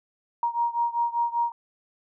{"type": "beating tone pair", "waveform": "sine", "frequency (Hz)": [940, 945.1], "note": ["A#5", "A#5"], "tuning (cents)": [14, 24], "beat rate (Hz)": 5.1, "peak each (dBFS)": [-25, -27], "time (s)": [0.43, 1.52], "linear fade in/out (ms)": 2, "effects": []}